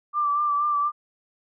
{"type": "tone with vibrato", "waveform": "sine", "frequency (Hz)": 1174.7, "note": "D6", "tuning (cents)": 0, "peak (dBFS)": -20, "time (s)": [0.13, 0.92], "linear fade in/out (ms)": 50, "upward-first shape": "sine", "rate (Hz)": 4.2, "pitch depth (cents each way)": 31, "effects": []}